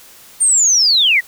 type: linear sweep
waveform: sine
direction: down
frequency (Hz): 8930 to 1843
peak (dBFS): -9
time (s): 0.4-1.21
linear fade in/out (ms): 20
effects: white hiss -42 dBFS RMS until 1.27 s